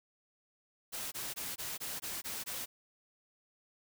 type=noise bursts; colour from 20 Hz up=white; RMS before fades=-40 dBFS; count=8; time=0.92-2.66 s; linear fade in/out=20 ms; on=200 ms; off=20 ms; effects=none